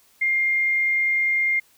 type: tone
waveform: sine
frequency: 2115 Hz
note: C7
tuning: 18 cents sharp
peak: -18 dBFS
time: 0.21-1.6 s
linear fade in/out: 10 ms
effects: white hiss -58 dBFS RMS until 1.77 s